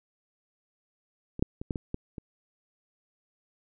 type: clicks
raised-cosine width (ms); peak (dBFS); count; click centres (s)
3; -23 / -9 / -23 / -17 / -20 / -18 / -25; 7; 1.394 / 1.425 / 1.615 / 1.708 / 1.758 / 1.944 / 2.182
effects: none